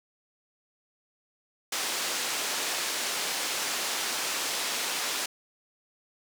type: band-pass noise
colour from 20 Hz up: white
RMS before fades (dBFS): -31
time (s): 1.72-5.26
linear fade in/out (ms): 5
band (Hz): 310 to 7000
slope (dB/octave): 12
effects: none